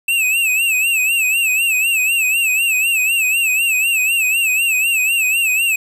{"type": "tone with vibrato", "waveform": "square", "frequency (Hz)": 2637, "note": "E7", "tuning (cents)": 0, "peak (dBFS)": -14, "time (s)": [0.08, 5.76], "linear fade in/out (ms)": 5, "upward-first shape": "sine", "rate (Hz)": 4, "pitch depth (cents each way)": 100, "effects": ["7-bit"]}